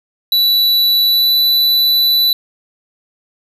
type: tone with pitch glide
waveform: square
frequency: 3951 to 3974 Hz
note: B7 to B7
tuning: 0 to +10 cents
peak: -10 dBFS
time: 0.32-2.33 s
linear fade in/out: 2 ms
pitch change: +10 cents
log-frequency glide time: 1.05-1.33 s
effects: none